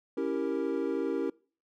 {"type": "chord", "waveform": "triangle", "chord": "C# diminished seventh", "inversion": "none", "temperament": "equal", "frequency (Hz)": [277.2, 329.6, 392, 466.2], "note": ["C#4", "E4", "G4", "Bb4"], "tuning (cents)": [0, 0, 0, 0], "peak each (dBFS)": -32, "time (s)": [0.17, 1.3], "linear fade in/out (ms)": 5, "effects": ["noise-tail reverb RT60 0.4 s tail -24 dB re dry"]}